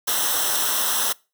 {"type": "noise with comb filter", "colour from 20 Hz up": "white", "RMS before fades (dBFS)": -22, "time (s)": [0.07, 1.13], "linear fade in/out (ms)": 10, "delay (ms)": 0.43, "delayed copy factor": -0.8, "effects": ["noise-tail reverb RT60 0.3 s tail -24 dB re dry"]}